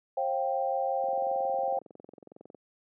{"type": "chord", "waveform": "sine", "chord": "C suspended fourth", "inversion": "none", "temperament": "equal with one note detuned", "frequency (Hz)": [535.2, 698.5, 784], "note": ["C5", "F5", "G5"], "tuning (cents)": [39, 0, 0], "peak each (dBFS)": [-30, -33, -30], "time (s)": [0.17, 1.79], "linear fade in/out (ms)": 5}
{"type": "click train", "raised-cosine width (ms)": 2, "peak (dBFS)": -32, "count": 34, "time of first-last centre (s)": [1.04, 2.547], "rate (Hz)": 21.9}
{"effects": ["high-pass 300 Hz 12 dB/octave"]}